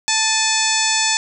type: harmonic tone with a mistuned harmonic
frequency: 880 Hz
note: A5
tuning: in tune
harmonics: 1 / 2 / 3 / 4 / 5 / 6 / 7 / 8 / 9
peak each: -24 / -24 / -24 / -24 / -24 / -24 / -24 / -24 / -24 dBFS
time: 0.08-1.17 s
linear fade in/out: 0 ms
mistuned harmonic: 3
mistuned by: -83 cents
effects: none